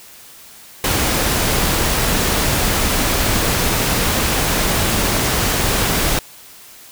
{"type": "noise", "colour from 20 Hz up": "pink", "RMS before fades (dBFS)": -17, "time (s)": [0.84, 6.19], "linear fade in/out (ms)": 2, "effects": ["white hiss -41 dBFS RMS until 6.91 s"]}